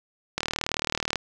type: click train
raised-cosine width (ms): 0.2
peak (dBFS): -8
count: 31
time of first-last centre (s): 0.38-1.157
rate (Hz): 38.6
effects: none